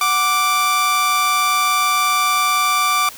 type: tone pair together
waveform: sawtooth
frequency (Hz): 740 / 1174.7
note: F#5 / D6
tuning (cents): 0 / 0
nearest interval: minor sixth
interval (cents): 800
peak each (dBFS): -22 / -11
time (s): 0.01-3.09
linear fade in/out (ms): 2
effects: white hiss -37 dBFS RMS until 3.17 s